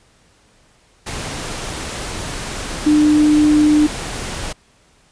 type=tone in noise; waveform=sine; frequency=300.8 Hz; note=D4; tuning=42 cents sharp; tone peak=-9 dBFS; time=2.86-3.87 s; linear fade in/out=10 ms; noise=pink; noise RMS=-26 dBFS; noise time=1.06-4.53 s; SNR=+14 dB; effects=pink hiss -54 dBFS RMS until 5.11 s + resampled to 22050 Hz